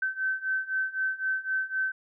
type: beating tone pair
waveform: sine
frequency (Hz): 1536 / 1539.9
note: G6 / G6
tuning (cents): -36 / -31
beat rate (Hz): 3.9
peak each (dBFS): -31 / -29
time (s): 0.02-1.92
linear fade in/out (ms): 5
effects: none